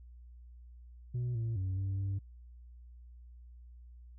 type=tone with pitch steps; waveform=sine; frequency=122.6 / 114.1 / 94.1 / 96.8 / 97.8 Hz; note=B2 / A#2 / F#2 / G2 / G2; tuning=-12 / -37 / +30 / -21 / -4 cents; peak=-29 dBFS; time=1.14-2.19 s; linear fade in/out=10 ms; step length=210 ms; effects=tanh soft clip ceiling -31 dBFS + added 60 Hz sine -50 dBFS peak until 4.18 s